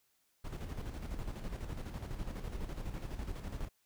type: noise with tremolo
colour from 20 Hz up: brown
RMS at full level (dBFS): -39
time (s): 0.44-3.69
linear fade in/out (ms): 10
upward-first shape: square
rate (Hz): 12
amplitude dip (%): 50
effects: white hiss -75 dBFS RMS until 3.85 s